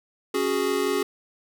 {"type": "chord", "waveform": "square", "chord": "C# suspended fourth", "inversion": "none", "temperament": "equal", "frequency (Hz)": [277.2, 370, 415.3], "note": ["C#4", "F#4", "G#4"], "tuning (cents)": [0, 0, 0], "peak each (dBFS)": [-30, -27, -26], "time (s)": [0.34, 1.03], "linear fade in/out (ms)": 5, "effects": []}